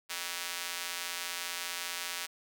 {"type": "tone with high-pass filter", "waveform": "square", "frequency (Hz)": 87.5, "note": "F2", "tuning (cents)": 4, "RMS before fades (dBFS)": -38, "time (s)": [0.09, 2.27], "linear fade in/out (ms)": 20, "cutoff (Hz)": 2000, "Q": 0.62, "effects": []}